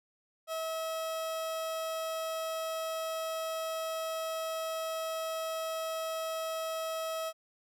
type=tone; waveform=30% pulse; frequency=645 Hz; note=E5; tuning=38 cents flat; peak=-31 dBFS; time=0.47-7.33 s; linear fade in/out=50 ms; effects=none